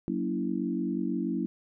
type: chord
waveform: sine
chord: F# dominant seventh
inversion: none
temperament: equal with one note detuned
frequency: 185 / 233.1 / 283.5 / 329.6 Hz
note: F#3 / A#3 / C#4 / E4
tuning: 0 / 0 / +39 / 0 cents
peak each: -33 dBFS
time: 0.08-1.46 s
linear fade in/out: 0 ms
effects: none